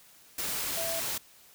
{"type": "tone in noise", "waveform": "sine", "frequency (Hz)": 664, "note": "E5", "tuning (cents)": 12, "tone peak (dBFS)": -34, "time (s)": [0.77, 1], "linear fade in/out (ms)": 5, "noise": "white", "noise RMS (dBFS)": -33, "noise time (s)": [0.38, 1.18], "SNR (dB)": -4, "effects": ["white hiss -57 dBFS RMS until 1.54 s"]}